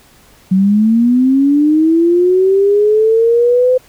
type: linear sweep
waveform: sine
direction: up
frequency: 184.4 to 513 Hz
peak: -7 dBFS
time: 0.51-3.78 s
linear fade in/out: 10 ms
effects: pink hiss -46 dBFS RMS until 3.88 s